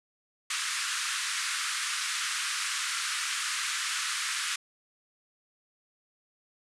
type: band-pass noise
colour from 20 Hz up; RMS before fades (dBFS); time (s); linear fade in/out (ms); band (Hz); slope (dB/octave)
pink; -32; 0.5-4.56; 5; 1200 to 10000; 48
effects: none